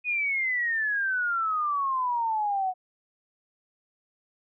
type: exponential sweep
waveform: sine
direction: down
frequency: 2500 to 731 Hz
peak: -24 dBFS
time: 0.04-2.74 s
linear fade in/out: 50 ms
effects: none